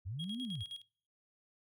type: linear two-way sweep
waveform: sine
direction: up then down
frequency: 80.7 to 263.6 to 80.7 Hz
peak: -38 dBFS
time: 0.05-0.64 s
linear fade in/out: 20 ms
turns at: 0.42 s
type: tone with tremolo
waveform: triangle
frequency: 3282 Hz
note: G#7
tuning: 21 cents flat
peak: -39 dBFS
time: 0.19-0.82 s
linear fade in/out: 10 ms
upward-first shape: square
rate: 9.6 Hz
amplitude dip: 75%
effects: noise-tail reverb RT60 0.5 s tail -24 dB re dry